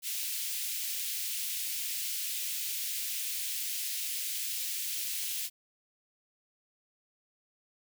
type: high-pass noise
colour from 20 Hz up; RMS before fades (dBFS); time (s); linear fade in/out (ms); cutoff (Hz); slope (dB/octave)
white; -35; 0.02-5.5; 50; 2300; 24
effects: none